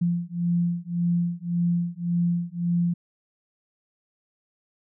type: beating tone pair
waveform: sine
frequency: 172 / 173.8 Hz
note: F3 / F3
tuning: -26 / -8 cents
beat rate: 1.8 Hz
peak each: -25 dBFS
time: 0.01-2.94 s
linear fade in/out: 10 ms
effects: none